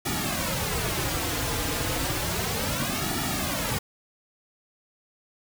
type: noise with flanger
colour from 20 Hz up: pink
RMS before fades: -28 dBFS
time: 0.05-3.79 s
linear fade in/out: 10 ms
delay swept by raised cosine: 1.9 to 5.4 ms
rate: 0.32 Hz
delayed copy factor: -0.95
effects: none